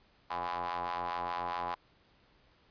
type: ring-modulated tone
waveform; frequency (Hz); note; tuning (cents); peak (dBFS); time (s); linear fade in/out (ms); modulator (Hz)
sawtooth; 87.2; F2; -2; -27; 0.3-1.75; 10; 918
effects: pink hiss -66 dBFS RMS until 2.7 s + resampled to 11025 Hz